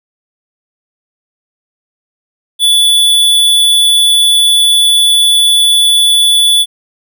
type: tone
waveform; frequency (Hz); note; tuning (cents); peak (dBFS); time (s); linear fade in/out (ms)
square; 3452; A7; -34; -6; 2.59-6.66; 50
effects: none